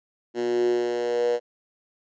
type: tone with high-pass filter sweep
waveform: 10% pulse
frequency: 120 Hz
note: B2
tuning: 49 cents flat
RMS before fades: -24 dBFS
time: 0.34-1.4 s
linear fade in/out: 50 ms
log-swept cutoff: 310 to 510 Hz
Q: 8.3
effects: resampled to 16000 Hz